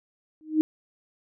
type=tone with exponential growth; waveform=sine; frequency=311.2 Hz; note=D#4; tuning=in tune; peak=-13 dBFS; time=0.41-0.61 s; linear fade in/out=0 ms; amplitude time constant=42 ms; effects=none